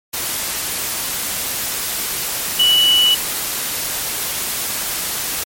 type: tone in noise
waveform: sine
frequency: 2954 Hz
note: F#7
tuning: 3 cents flat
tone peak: -10 dBFS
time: 2.59-3.15 s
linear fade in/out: 10 ms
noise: white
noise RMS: -22 dBFS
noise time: 0.13-5.44 s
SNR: +9 dB
effects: MP3 64 kbps